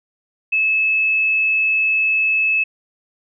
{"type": "tone", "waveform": "sine", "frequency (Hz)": 2600, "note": "E7", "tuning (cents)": -24, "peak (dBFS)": -14, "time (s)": [0.52, 2.64], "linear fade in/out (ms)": 10, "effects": []}